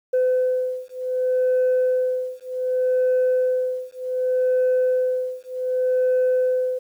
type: beating tone pair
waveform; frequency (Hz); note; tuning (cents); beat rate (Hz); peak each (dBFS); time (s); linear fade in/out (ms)
sine; 508 / 508.66; B4 / C5; +49 / -49; 0.66; -20; 0.13-6.79; 10
effects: tanh soft clip ceiling -14 dBFS + 9-bit